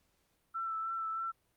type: tone with vibrato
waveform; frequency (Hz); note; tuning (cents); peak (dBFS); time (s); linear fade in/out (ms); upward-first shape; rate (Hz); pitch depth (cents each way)
sine; 1331; E6; +16; -34; 0.54-1.32; 20; sine; 3.2; 20
effects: pink hiss -75 dBFS RMS until 1.56 s + Opus 48 kbps